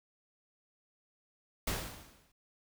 pink noise with exponential decay, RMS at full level -32 dBFS, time 1.67-2.32 s, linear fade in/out 5 ms, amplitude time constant 140 ms, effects none

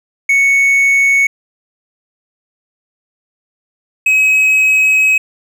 triangle tone pair in turn, 2217 / 2549 Hz, C#7 / D#7, 0 / +41 cents, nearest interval major second, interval 241 cents, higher second, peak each -6 dBFS, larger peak neither, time 0.29-1.27 / 4.06-5.18 s, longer second, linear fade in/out 5 ms, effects none

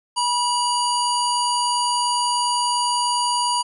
harmonic tone with a mistuned harmonic, 970 Hz, B5, 31 cents flat, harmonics 1 / 3 / 5 / 7 / 9 / 10, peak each -20 / -28 / -26 / -31 / -33 / -30 dBFS, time 0.16-3.63 s, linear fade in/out 20 ms, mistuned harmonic 5, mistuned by -57 cents, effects none

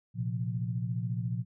sine chord, Bb suspended second, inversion none, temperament equal, 116.54 / 130.81 / 174.61 Hz, Bb2 / C3 / F3, 0 / 0 / 0 cents, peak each -32 / -36 / -36 dBFS, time 0.14-1.45 s, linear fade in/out 50 ms, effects none

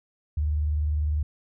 sine tone with vibrato, 75.2 Hz, D2, 42 cents sharp, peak -22 dBFS, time 0.37-1.23 s, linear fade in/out 5 ms, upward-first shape square, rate 20 Hz, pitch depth 84 cents each way, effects none

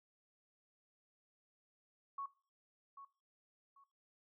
sine tone with echo, 1108.7 Hz, C#6, in tune, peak -40 dBFS, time 2.18-2.26 s, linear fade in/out 5 ms, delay 790 ms, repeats 2, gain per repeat -11 dB, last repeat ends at 3.84 s, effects noise-tail reverb RT60 0.4 s tail -20 dB re dry

